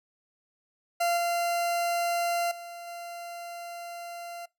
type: tone with level steps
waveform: 40% pulse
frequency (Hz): 690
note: F5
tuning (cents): -21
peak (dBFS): -23 / -25 / -39 / -37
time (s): 1-4.46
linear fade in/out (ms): 10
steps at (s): 1.17 / 2.51 / 2.87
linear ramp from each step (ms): 5
effects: noise-tail reverb RT60 0.2 s tail -23 dB re dry